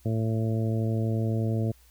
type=harmonic tone; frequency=111.7 Hz; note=A2; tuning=27 cents sharp; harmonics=1 / 2 / 3 / 4 / 5 / 6; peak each=-25 / -31 / -35 / -37 / -39 / -41 dBFS; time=0.05-1.72 s; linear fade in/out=10 ms; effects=added 60 Hz sine -56 dBFS peak until 1.9 s + white hiss -61 dBFS RMS until 1.9 s